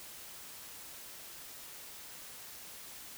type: silence
effects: white hiss -49 dBFS RMS until 3.17 s